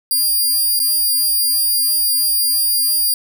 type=tone with dropouts; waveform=5% pulse; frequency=4801 Hz; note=D8; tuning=37 cents sharp; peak=-7 dBFS; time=0.11-3.14 s; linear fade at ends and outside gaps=2 ms; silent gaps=0.793-0.8 s; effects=none